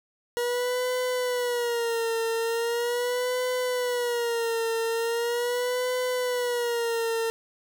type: tone with vibrato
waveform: 40% pulse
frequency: 478.5 Hz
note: A#4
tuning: 45 cents sharp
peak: -24 dBFS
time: 0.37-7.3 s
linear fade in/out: 0 ms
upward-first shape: sine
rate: 0.4 Hz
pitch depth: 87 cents each way
effects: none

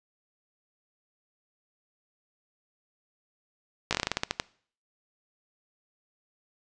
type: slowing click train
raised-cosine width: 0.2 ms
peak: -8 dBFS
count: 12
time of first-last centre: 3.91-4.399 s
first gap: 17 ms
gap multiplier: 1.18
effects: noise-tail reverb RT60 0.5 s tail -22 dB re dry + resampled to 22050 Hz

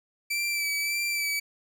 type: tone with vibrato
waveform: sawtooth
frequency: 2323 Hz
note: D7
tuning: 20 cents flat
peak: -23 dBFS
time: 0.3-1.4 s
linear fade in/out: 10 ms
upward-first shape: sine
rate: 1.7 Hz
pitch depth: 27 cents each way
effects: none

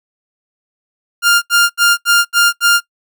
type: tone bursts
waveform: sawtooth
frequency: 1402 Hz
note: F6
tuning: 6 cents sharp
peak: -4 dBFS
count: 6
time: 1.22-2.805 s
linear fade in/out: 50 ms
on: 200 ms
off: 77 ms
effects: noise-tail reverb RT60 0.1 s tail -20 dB re dry

